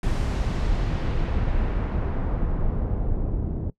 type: noise with low-pass filter sweep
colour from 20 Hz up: brown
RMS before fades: -24 dBFS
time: 0.03-3.7 s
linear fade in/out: 2 ms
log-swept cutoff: 9300 to 400 Hz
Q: 0.76
effects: noise-tail reverb RT60 0.1 s tail -20 dB re dry